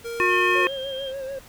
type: tone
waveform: square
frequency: 466.2 Hz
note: A#4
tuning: in tune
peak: -30 dBFS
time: 0.04-0.67 s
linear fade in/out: 20 ms
type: harmonic tone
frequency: 361 Hz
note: F#4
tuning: 43 cents flat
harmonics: 1 / 3 / 5 / 7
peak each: -23 / -23 / -23 / -23 dBFS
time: 0.2-0.67 s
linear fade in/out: 0 ms
type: tone with pitch glide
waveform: sine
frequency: 3136 to 3195 Hz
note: G7 to G7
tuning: 0 to +32 cents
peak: -33 dBFS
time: 0.28-1.13 s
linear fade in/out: 50 ms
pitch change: +32 cents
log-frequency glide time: 0.41-0.52 s
type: tone with vibrato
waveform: triangle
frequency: 538 Hz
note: C5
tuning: 48 cents sharp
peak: -27 dBFS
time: 0.55-1.39 s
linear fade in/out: 5 ms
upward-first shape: sine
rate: 6.8 Hz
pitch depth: 53 cents each way
effects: pink hiss -48 dBFS RMS until 1.48 s